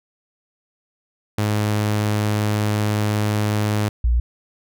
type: tone pair in turn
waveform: sawtooth / sine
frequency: 105.4 / 59.15 Hz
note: G#2 / A#1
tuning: +26 / +26 cents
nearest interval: minor seventh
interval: 1000 cents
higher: first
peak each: -14 dBFS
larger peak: neither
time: 1.38-3.89 / 4.04-4.2 s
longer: first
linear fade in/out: 5 ms
effects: none